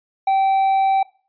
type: tone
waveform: triangle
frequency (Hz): 775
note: G5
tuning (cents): -20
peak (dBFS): -12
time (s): 0.27-1.03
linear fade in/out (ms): 5
effects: noise-tail reverb RT60 0.4 s tail -21 dB re dry + resampled to 11025 Hz